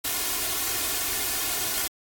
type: noise with comb filter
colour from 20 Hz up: white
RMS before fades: -27 dBFS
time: 0.04-1.88 s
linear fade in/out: 10 ms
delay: 2.8 ms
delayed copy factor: +0.75
effects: AAC 64 kbps